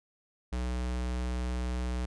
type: tone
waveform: square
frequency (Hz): 61.7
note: B1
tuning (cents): -1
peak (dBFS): -31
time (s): 0.52-2.06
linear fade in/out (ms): 10
effects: resampled to 22050 Hz